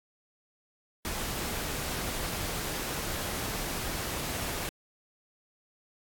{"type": "noise", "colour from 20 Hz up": "pink", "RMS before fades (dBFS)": -34, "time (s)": [1.05, 4.69], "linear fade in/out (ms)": 0, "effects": ["AAC 64 kbps"]}